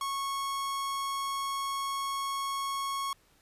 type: tone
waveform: 45% pulse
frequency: 1100 Hz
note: C#6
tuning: 14 cents flat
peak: -31 dBFS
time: 0.01-3.13 s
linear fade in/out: 2 ms
effects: pink hiss -65 dBFS RMS until 3.41 s + resampled to 32000 Hz